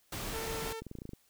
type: noise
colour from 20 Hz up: pink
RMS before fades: -39 dBFS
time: 0.12-0.73 s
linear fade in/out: 5 ms
type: tone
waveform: sawtooth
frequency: 448.4 Hz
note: A4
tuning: 33 cents sharp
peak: -35 dBFS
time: 0.32-0.81 s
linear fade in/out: 20 ms
type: clicks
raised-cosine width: 3 ms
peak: -30 dBFS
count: 9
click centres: 0.82 / 0.867 / 0.914 / 0.953 / 0.987 / 1.019 / 1.054 / 1.092 / 1.134 s
effects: white hiss -69 dBFS RMS until 1.29 s